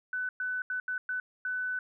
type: tone bursts at uneven times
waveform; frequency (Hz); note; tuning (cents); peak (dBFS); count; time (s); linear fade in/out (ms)
sine; 1500; F#6; +23; -30; 6; 0.13-0.29 / 0.4-0.62 / 0.7-0.8 / 0.88-0.98 / 1.09-1.2 / 1.45-1.79; 2
effects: none